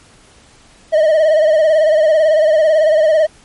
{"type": "tone with vibrato", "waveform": "triangle", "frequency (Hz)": 624, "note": "D#5", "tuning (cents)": 5, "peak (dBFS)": -6, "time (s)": [0.92, 3.27], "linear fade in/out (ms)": 20, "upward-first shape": "sine", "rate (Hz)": 18, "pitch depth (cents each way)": 69, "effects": ["pink hiss -46 dBFS RMS until 3.44 s", "MP3 48 kbps"]}